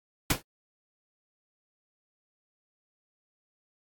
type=noise with exponential decay; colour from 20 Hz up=pink; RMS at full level=-19 dBFS; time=0.3-0.42 s; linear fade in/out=5 ms; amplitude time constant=26 ms; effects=AAC 64 kbps